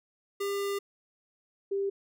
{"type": "tone pair in turn", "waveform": ["square", "sine"], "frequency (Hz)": [400.1, 395.3], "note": ["G4", "G4"], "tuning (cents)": [35, 15], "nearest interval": "unison", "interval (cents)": 20, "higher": "first", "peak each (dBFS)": [-30, -27], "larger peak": "second", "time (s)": [[0.4, 0.79], [1.71, 1.9]], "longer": "first", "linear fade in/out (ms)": 10, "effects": []}